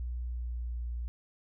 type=tone with pitch glide; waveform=sine; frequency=60.5 to 59.39 Hz; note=B1 to A#1; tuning=-35 to +33 cents; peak=-33 dBFS; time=0-1.08 s; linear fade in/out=0 ms; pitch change=-32 cents; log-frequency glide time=0.24-0.75 s; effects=none